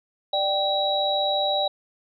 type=tone cluster; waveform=sine; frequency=591 / 777 / 3875 Hz; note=D5 / G5 / B7; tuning=+11 / -16 / -34 cents; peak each=-25 dBFS; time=0.33-1.68 s; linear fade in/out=5 ms; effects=none